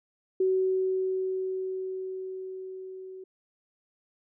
sine tone with level ramp, 376.2 Hz, F#4, 29 cents sharp, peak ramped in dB -21 to -40 dBFS, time 0.4-3.24 s, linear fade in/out 5 ms, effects none

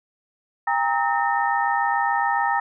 sine tone cluster, 802 / 929 / 1280 / 1825 Hz, G5 / A#5 / D#6 / A#6, +39 / -6 / +49 / -37 cents, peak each -23 / -23 / -27 / -26 dBFS, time 0.67-2.6 s, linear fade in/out 5 ms, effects none

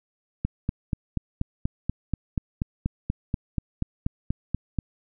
click train, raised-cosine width 5 ms, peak -12 dBFS, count 19, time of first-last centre 0.45-4.787 s, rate 4.15 Hz, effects none

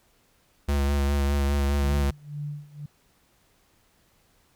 square tone with vibrato, 70.5 Hz, C#2, 30 cents sharp, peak -22 dBFS, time 0.68-2.11 s, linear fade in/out 10 ms, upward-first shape sine, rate 4.9 Hz, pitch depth 27 cents each way
sine tone with tremolo, 146.83 Hz, D3, in tune, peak -29 dBFS, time 1.82-2.86 s, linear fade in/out 5 ms, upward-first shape sine, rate 2 Hz, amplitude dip 90%
effects pink hiss -64 dBFS RMS until 4.55 s

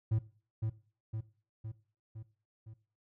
triangle tone with echo, 110 Hz, A2, in tune, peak -25 dBFS, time 0.11-0.19 s, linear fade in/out 10 ms, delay 510 ms, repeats 5, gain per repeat -4 dB, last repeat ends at 2.74 s, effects noise-tail reverb RT60 0.4 s tail -17 dB re dry

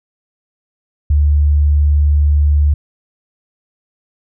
sine tone, 73.42 Hz, D2, in tune, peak -8 dBFS, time 1.1-2.74 s, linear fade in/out 5 ms, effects none

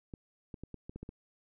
clicks, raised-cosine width 3 ms, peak -30 dBFS, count 8, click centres 0.138 / 0.542 / 0.636 / 0.743 / 0.895 / 0.96 / 1.03 / 1.091 s, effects none

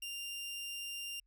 sawtooth tone, 2792 Hz, F7, 1 cent flat, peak -37 dBFS, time 0.02-1.2 s, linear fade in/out 5 ms, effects added 42 Hz sine -70 dBFS peak until 1.26 s

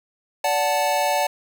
square chord, D major, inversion none, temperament equal with one note detuned, 580.2 / 740 / 880 Hz, D5 / F#5 / A5, -21 / 0 / 0 cents, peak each -24 dBFS, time 0.44-1.27 s, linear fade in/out 5 ms, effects none

